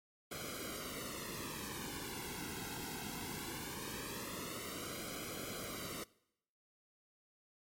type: noise with flanger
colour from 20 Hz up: pink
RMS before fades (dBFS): -44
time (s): 0.31-6.04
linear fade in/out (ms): 5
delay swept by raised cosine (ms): 1.1 to 1.7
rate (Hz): 0.2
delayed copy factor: -0.95
effects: noise-tail reverb RT60 0.8 s tail -22 dB re dry + MP3 64 kbps